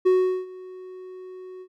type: tone with ADSR envelope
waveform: triangle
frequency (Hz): 370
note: F#4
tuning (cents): 0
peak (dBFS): -12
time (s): 0.05-1.68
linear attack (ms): 17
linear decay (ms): 390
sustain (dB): -23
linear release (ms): 66
effects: none